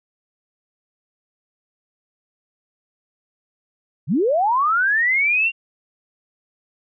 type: linear sweep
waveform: sine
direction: up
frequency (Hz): 111 to 2794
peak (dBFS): -15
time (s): 4.07-5.52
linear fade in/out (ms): 50
effects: none